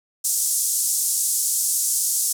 white band-pass noise, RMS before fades -22 dBFS, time 0.24-2.33 s, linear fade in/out 10 ms, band 6300 to 11000 Hz, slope 24 dB/octave, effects none

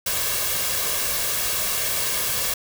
white noise with comb filter, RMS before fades -24 dBFS, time 0.06-2.54 s, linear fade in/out 5 ms, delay 1.8 ms, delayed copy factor +0.55, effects none

